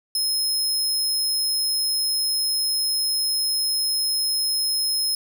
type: tone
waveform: sawtooth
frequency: 5150 Hz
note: E8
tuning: 41 cents flat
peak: -18 dBFS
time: 0.15-5.15 s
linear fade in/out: 2 ms
effects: none